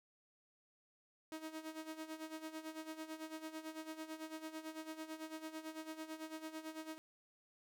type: tone with tremolo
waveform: sawtooth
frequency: 316 Hz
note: D#4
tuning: 27 cents sharp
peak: -39 dBFS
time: 1.32-6.98 s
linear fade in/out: 0 ms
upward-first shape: sine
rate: 9 Hz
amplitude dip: 75%
effects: none